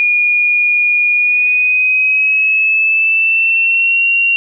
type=tone with pitch glide; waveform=sine; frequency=2438 to 2752 Hz; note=D#7 to F7; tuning=-36 to -26 cents; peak=-9 dBFS; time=0-4.36 s; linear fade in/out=0 ms; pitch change=+210 cents; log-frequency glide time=1.14-4.07 s; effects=none